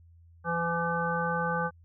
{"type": "harmonic tone", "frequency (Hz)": 168.9, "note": "E3", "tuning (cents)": 42, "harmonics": [1, 3, 5, 7, 9], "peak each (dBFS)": [-33, -33, -33, -33, -33], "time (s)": [0.44, 1.71], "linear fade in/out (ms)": 50, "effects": ["added 84 Hz sine -53 dBFS peak until 1.84 s"]}